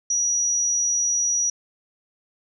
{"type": "tone", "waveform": "sine", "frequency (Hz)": 5810, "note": "F#8", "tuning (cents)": -32, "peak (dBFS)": -19, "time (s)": [0.1, 1.5], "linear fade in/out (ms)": 5, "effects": []}